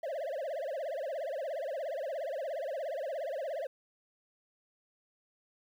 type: tone with vibrato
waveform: triangle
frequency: 596 Hz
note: D5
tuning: 25 cents sharp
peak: -32 dBFS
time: 0.03-3.67 s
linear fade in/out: 5 ms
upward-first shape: triangle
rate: 17 Hz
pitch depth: 280 cents each way
effects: 11-bit